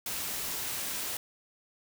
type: noise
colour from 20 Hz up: white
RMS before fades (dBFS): -35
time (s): 0.06-1.17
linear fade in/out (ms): 2
effects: none